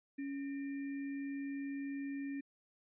sine tone with sample-and-hold, 278.5 Hz, C#4, 8 cents sharp, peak -38 dBFS, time 0.18-2.41 s, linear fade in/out 10 ms, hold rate 2100 Hz, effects resampled to 8000 Hz

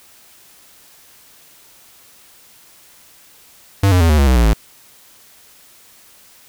square tone with pitch steps, 98.5 / 90.32 / 82.83 / 75.95 / 69.65 / 63.87 / 58.57 / 53.71 Hz, G2 / F#2 / E2 / D#2 / C#2 / C2 / A#1 / A1, +9 / -41 / +9 / -41 / +9 / -41 / +9 / -41 cents, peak -10 dBFS, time 3.83-4.534 s, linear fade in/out 5 ms, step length 88 ms, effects white hiss -47 dBFS RMS until 6.48 s

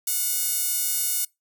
sawtooth tone with high-pass filter, 727 Hz, F#5, 31 cents flat, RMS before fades -25 dBFS, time 0.07-1.25 s, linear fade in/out 5 ms, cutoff 9000 Hz, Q 0.84, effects noise-tail reverb RT60 0.2 s tail -26 dB re dry

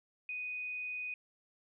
sine tone, 2489 Hz, D#7, in tune, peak -37 dBFS, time 0.29-1.14 s, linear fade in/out 2 ms, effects none

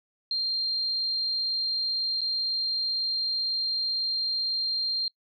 sine tone with dropouts, 4186 Hz, C8, in tune, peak -25 dBFS, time 0.31-5.08 s, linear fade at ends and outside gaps 2 ms, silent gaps 2.208-2.215 s, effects noise-tail reverb RT60 0.1 s tail -24 dB re dry

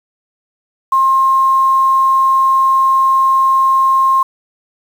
sine tone with quantisation, 1065 Hz, C6, 30 cents sharp, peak -8 dBFS, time 0.92-4.23 s, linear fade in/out 5 ms, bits 6, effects none

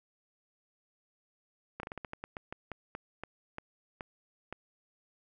slowing click train, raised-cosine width 0.5 ms, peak -24 dBFS, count 16, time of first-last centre 1.8-4.526 s, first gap 32 ms, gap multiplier 1.22, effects none

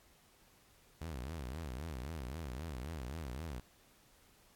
sawtooth tone with vibrato, 71.1 Hz, C#2, 45 cents sharp, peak -37 dBFS, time 1.01-3.6 s, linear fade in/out 5 ms, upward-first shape sine, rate 3.8 Hz, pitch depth 290 cents each way, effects pink hiss -66 dBFS RMS until 4.55 s + AAC 64 kbps

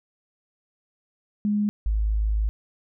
sine tone pair in turn, 207.7 / 53.11 Hz, G#3 / G#1, 0 / +39 cents, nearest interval 2 octaves, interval 2361 cents, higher first, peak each -20 dBFS, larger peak neither, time 1.45-1.69 / 1.86-2.49 s, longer second, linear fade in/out 0 ms, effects none

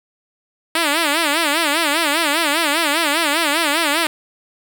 5% pulse tone with vibrato, 310 Hz, D#4, 6 cents flat, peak -4 dBFS, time 0.75-4.07 s, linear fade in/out 2 ms, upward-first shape sine, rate 5 Hz, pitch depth 160 cents each way, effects none

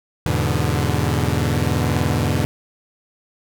sawtooth chord, E dominant seventh, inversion none, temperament equal with one note detuned, 82.41 / 102.87 / 123.47 / 146.83 Hz, E2 / G#2 / B2 / D3, 0 / -16 / 0 / 0 cents, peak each -19 dBFS, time 0.26-2.45 s, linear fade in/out 0 ms, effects none

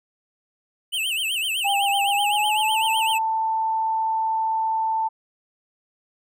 square tone with vibrato, 2859 Hz, F7, 40 cents sharp, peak -23 dBFS, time 0.92-3.19 s, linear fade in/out 20 ms, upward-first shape sine, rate 7.9 Hz, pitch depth 180 cents each way
sine tone with pitch glide, 800 to 887.7 Hz, G5 to A5, +35 to +15 cents, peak -20 dBFS, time 1.64-5.09 s, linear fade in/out 20 ms, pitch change +180 cents, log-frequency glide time 2.06-2.83 s
effects none

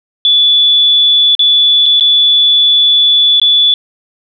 sine tone with dropouts, 3450 Hz, A7, 35 cents flat, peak -5 dBFS, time 0.25-3.74 s, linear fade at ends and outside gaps 1 ms, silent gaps 1.351-1.393 / 1.858-1.862 / 1.998-2.008 / 3.399-3.416 s, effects none

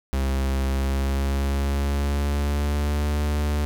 45% pulse tone with pitch glide, 67.2 to 73.71 Hz, C2 to D2, +47 to +7 cents, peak -21 dBFS, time 0.13-3.65 s, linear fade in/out 0 ms, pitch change +160 cents, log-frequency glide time 0.67-3.1 s, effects none

